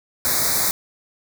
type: band-stop noise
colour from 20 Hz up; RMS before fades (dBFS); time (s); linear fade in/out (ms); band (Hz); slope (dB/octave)
white; -20; 0.25-0.71; 0; 2300 to 3700; 96
effects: none